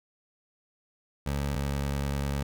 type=tone pair in turn; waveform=20% pulse; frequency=70.6 / 70.03 Hz; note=C#2 / C#2; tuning=+32 / +18 cents; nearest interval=unison; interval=14 cents; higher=first; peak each=-23 dBFS; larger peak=neither; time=1.26-1.55 / 1.55-2.43 s; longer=second; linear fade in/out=5 ms; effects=none